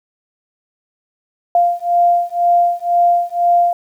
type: beating tone pair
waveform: sine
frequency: 696 / 698 Hz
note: F5 / F5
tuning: -6 / -1 cents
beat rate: 2 Hz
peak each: -14 dBFS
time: 1.55-3.73 s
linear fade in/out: 2 ms
effects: 8-bit